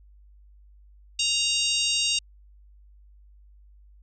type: harmonic tone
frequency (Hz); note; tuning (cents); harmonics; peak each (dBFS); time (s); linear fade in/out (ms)
932.3; A#5; 0; 3 / 4 / 5 / 6 / 7 / 8 / 9; -26 / -28 / -30 / -32 / -33 / -34 / -35; 1.19-2.19; 5
effects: added 50 Hz sine -50 dBFS peak until 4.02 s